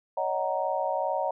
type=chord; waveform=sine; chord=D# minor seventh; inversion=third; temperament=just; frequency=560 / 622.3 / 746.7 / 933.4 Hz; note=C#5 / D#5 / F#5 / A#5; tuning=+18 / 0 / +16 / +2 cents; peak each=-31 dBFS; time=0.17-1.31 s; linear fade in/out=5 ms; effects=none